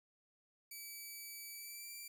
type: tone with pitch glide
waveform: 5% pulse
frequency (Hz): 2300 to 2346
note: D7 to D7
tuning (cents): -37 to -2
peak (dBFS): -38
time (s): 0.71-2.08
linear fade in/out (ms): 5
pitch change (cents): +35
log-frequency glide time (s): 1.51-1.92
effects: none